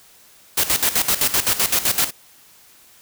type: noise with tremolo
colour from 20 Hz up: white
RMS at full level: -17 dBFS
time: 0.57-2.11 s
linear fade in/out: 10 ms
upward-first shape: square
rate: 7.8 Hz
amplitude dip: 75%
effects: white hiss -50 dBFS RMS until 3.01 s